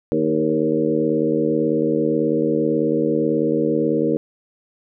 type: harmonic tone with a mistuned harmonic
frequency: 78.2 Hz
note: D#2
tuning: 9 cents sharp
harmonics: 2 / 3 / 4 / 5 / 6 / 7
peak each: -28 / -24 / -21 / -25 / -21 / -27 dBFS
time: 0.12-4.17 s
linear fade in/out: 0 ms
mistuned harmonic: 5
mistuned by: +36 cents
effects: none